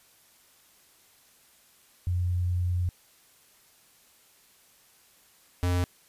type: tone pair in turn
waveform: sine / square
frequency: 89 / 89 Hz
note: F2 / F2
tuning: +33 / +33 cents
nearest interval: unison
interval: 0 cents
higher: neither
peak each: -24 dBFS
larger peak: neither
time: 2.07-2.89 / 5.63-5.84 s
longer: first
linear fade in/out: 0 ms
effects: white hiss -60 dBFS RMS until 6.08 s + resampled to 32000 Hz